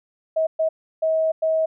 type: tone bursts at uneven times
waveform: sine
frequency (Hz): 639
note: D#5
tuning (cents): +46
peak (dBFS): -17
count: 4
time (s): 0.36-0.47 / 0.59-0.69 / 1.02-1.32 / 1.42-1.66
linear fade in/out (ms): 10
effects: none